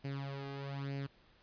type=tone with flanger; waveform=sawtooth; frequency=138.59 Hz; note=C#3; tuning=in tune; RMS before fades=-41 dBFS; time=0.04-1.07 s; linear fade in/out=10 ms; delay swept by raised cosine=0.41 to 2.51 ms; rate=1.1 Hz; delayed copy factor=+0.7; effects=pink hiss -66 dBFS RMS until 1.42 s + resampled to 11025 Hz